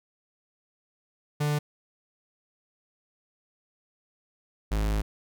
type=tone pair in turn; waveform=45% pulse; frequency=148 / 52.55 Hz; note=D3 / G#1; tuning=+14 / +21 cents; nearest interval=octave + tritone; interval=1793 cents; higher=first; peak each=-24 dBFS; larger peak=neither; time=1.4-1.59 / 4.71-5.02 s; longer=second; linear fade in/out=10 ms; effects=none